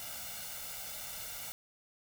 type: noise with comb filter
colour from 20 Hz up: white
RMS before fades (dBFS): -43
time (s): 0-1.52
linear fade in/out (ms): 0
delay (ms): 1.4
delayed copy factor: +0.85
effects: none